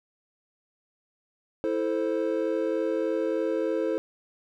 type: chord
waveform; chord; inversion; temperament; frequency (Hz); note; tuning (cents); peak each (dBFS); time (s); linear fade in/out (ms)
triangle; A minor; second; equal with one note detuned; 328.1 / 440 / 523.3; E4 / A4 / C5; -8 / 0 / 0; -27; 1.64-3.98; 0
effects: none